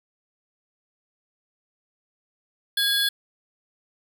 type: tone cluster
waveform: square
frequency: 1633 / 3403 / 4282 Hz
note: G#6 / G#7 / C8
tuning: -30 / +41 / +39 cents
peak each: -27 / -23 / -27 dBFS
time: 2.77-3.09 s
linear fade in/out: 5 ms
effects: none